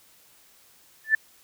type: tone with exponential growth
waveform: sine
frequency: 1760 Hz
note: A6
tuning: in tune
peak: -12 dBFS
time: 1.04-1.15 s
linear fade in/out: 5 ms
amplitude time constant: 22 ms
effects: white hiss -57 dBFS RMS until 1.43 s